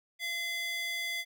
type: tone with high-pass filter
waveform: square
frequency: 684 Hz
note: F5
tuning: 36 cents flat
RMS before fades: -35 dBFS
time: 0.19-1.25 s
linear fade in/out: 50 ms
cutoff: 2500 Hz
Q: 9.4
effects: none